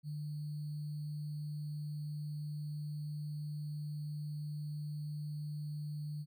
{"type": "tone with sample-and-hold", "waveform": "sine", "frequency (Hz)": 149.5, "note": "D3", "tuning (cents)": 31, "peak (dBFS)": -38, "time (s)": [0.03, 6.26], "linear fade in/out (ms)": 50, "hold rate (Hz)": 4410, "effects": []}